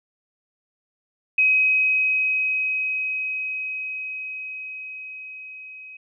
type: tone with level ramp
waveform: sine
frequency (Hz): 2533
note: D#7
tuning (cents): +30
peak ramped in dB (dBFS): -14 to -38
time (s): 1.38-5.97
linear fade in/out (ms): 5
effects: none